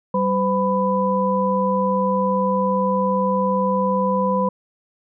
sine tone cluster, 192.5 / 510 / 995 Hz, G3 / C5 / B5, -31 / -44 / +13 cents, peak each -21 dBFS, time 0.14-4.49 s, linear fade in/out 5 ms, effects none

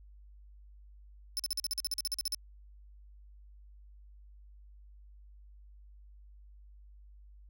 sawtooth tone bursts, 5274 Hz, E8, in tune, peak -28 dBFS, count 15, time 1.37-2.346 s, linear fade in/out 0 ms, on 24 ms, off 44 ms, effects added 50 Hz sine -52 dBFS peak until 7.49 s

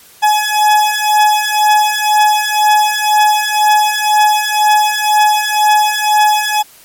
40% pulse beating tone pair, 845 / 847 Hz, G#5 / G#5, +30 / +34 cents, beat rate 2 Hz, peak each -11 dBFS, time 0.22-6.63 s, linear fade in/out 20 ms, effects white hiss -42 dBFS RMS until 6.84 s + MP3 64 kbps

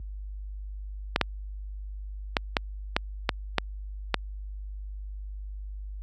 clicks, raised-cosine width 0.3 ms, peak -5 dBFS, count 8, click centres 1.161 / 1.213 / 2.368 / 2.568 / 2.965 / 3.292 / 3.583 / 4.143 s, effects added 50 Hz sine -26 dBFS peak until 6.02 s + high-pass 80 Hz 12 dB/octave

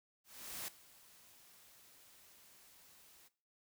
white noise with ADSR envelope, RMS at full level -43 dBFS, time 0.24-3.29 s, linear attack 440 ms, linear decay 4 ms, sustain -20 dB, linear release 23 ms, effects noise-tail reverb RT60 0.4 s tail -17 dB re dry

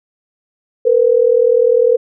sine tone pair together, 460 / 500 Hz, A#4 / B4, -23 / +21 cents, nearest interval minor second, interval 144 cents, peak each -11 dBFS, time 0.85-1.97 s, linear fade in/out 10 ms, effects none

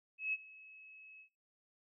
sine tone with ADSR envelope, 2577 Hz, E7, 40 cents flat, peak -32 dBFS, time 0.18-1.29 s, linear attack 150 ms, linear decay 36 ms, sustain -22 dB, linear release 89 ms, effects noise-tail reverb RT60 0.3 s tail -24 dB re dry

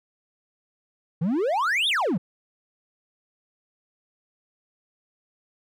triangle exponential two-way sweep, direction up then down, 149.8 to 3775 to 149.8 Hz, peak -19 dBFS, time 1.21-2.18 s, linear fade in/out 10 ms, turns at 1.88 s, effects none

